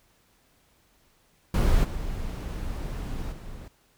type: noise with level steps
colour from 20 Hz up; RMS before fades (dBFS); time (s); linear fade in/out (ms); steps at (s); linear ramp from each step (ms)
brown; -21 / -32 / -39; 1.54-3.68; 2; 1.83 / 3.31; 20
effects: pink hiss -64 dBFS RMS until 3.97 s